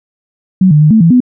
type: tone with pitch steps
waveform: sine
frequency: 186.8 / 150.1 / 152.4 / 220.6 / 166.2 / 249.3 Hz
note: F#3 / D3 / D#3 / A3 / E3 / B3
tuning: +17 / +38 / -36 / +5 / +15 / +16 cents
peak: -3 dBFS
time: 0.61-1.204 s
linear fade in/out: 5 ms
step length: 99 ms
effects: none